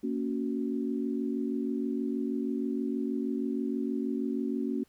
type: chord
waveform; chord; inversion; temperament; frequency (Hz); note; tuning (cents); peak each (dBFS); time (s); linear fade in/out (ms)
sine; F# major; first; just; 231.2 / 277.5 / 370; A#3 / C#4 / F#4; -14 / +2 / 0; -32 / -32 / -36; 0.03-4.84; 10
effects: pink hiss -67 dBFS RMS until 4.88 s